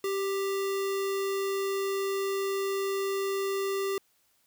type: tone with sample-and-hold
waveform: sine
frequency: 391.1 Hz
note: G4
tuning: 4 cents flat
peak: -27 dBFS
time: 0.04-3.98 s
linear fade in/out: 2 ms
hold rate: 1575 Hz
effects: white hiss -69 dBFS RMS until 4.46 s